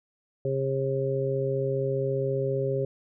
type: harmonic tone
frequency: 134.9 Hz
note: C#3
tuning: 47 cents flat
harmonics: 1 / 2 / 3 / 4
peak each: -29 / -40 / -28 / -30 dBFS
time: 0.45-2.85 s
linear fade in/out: 2 ms
effects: none